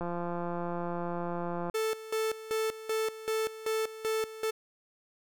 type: click train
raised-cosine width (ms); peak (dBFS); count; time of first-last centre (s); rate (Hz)
1; -22; 293; 0.01-1.698; 173
type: tone with tremolo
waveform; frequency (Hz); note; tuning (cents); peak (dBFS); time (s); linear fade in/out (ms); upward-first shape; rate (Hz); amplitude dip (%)
45% pulse; 440; A4; 0; -28; 1.74-4.51; 10; square; 2.6; 80
effects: none